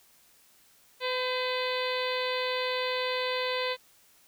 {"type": "harmonic tone with a mistuned harmonic", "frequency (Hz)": 506, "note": "B4", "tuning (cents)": 42, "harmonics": [1, 2, 3, 4, 5, 6, 7, 8, 9], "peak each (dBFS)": [-31, -35, -40, -37, -38, -42, -38, -39, -44], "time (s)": [1, 3.77], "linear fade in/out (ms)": 50, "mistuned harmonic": 3, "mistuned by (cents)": 40, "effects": ["white hiss -61 dBFS RMS until 4.27 s"]}